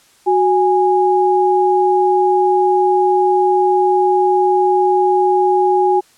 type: tone pair together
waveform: sine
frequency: 369.7 / 825 Hz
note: F#4 / G#5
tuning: -1 / -12 cents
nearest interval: octave + major second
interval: 1389 cents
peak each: -13 dBFS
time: 0.26-6.01 s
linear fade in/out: 20 ms
effects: white hiss -51 dBFS RMS until 6.17 s + low-pass 10000 Hz 12 dB/octave